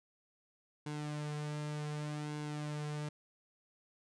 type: tone with flanger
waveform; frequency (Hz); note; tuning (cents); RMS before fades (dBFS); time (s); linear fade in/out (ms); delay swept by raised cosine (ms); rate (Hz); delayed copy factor
sawtooth; 149.5; D3; +31; -40; 0.86-3.09; 5; 1.6 to 4; 0.66; -0.55
effects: resampled to 22050 Hz